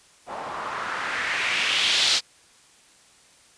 blue noise with low-pass filter sweep, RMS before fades -25 dBFS, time 0.26-2.21 s, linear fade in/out 50 ms, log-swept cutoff 760 to 4400 Hz, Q 2.3, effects white hiss -55 dBFS RMS until 3.57 s + resampled to 22050 Hz

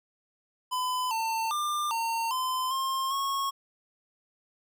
square tone with pitch steps, 1008 / 898 / 1195 / 913 / 1026 / 1064 / 1096 Hz, B5 / A5 / D6 / A#5 / C6 / C6 / C#6, +35 / +35 / +30 / -36 / -34 / +29 / -20 cents, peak -28 dBFS, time 0.71-3.51 s, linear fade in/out 20 ms, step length 400 ms, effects none

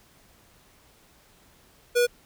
square tone, 484.2 Hz, B4, 34 cents flat, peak -19 dBFS, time 1.95-2.07 s, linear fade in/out 20 ms, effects pink hiss -58 dBFS RMS until 2.25 s

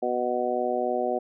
harmonic tone, 123.47 Hz, B2, in tune, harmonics 2 / 3 / 4 / 5 / 6, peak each -34 / -30 / -30 / -29 / -29 dBFS, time 0.02-1.19 s, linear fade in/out 10 ms, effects none

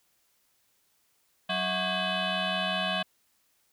sine tone with frequency modulation, 1185 Hz, D6, 15 cents sharp, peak -25 dBFS, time 1.49-3.03 s, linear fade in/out 10 ms, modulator 457 Hz, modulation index 5.2, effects tanh soft clip ceiling -23 dBFS + white hiss -70 dBFS RMS until 3.72 s

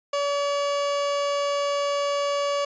30% pulse tone, 570 Hz, C#5, 48 cents sharp, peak -20 dBFS, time 0.13-2.65 s, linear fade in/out 5 ms, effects resampled to 16000 Hz

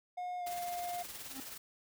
triangle tone with pitch glide, 720 to 705.6 Hz, F#5 to F5, -47 to +18 cents, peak -35 dBFS, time 0.17-1.03 s, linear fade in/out 10 ms, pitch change -35 cents, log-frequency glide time 0.39-0.44 s
white noise with tremolo, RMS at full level -44 dBFS, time 0.46-1.58 s, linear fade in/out 10 ms, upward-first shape triangle, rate 19 Hz, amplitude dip 55%
square tone with exponential growth, 267.1 Hz, C4, 36 cents sharp, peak -40 dBFS, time 1.26-1.4 s, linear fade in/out 1 ms, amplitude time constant 30 ms
effects none

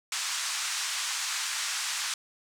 white band-pass noise, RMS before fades -32 dBFS, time 0.12-2.14 s, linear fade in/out 2 ms, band 1000 to 8000 Hz, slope 24 dB/octave, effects none

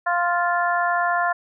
harmonic tone, 349.2 Hz, F4, in tune, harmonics 2 / 3 / 4 / 5, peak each -22 / -24 / -25 / -26 dBFS, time 0.06-1.33 s, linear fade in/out 10 ms, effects none

